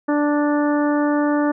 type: harmonic tone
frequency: 293.7 Hz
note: D4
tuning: in tune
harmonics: 1 / 2 / 3 / 4 / 5 / 6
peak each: -17 / -23 / -27 / -29 / -31 / -33 dBFS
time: 0.08-1.52 s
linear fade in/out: 10 ms
effects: none